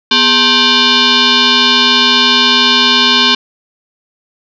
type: tone with frequency modulation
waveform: sine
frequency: 246.9 Hz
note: B3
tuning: in tune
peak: -6 dBFS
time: 0.11-3.35 s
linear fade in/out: 5 ms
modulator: 656 Hz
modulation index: 6.5
effects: none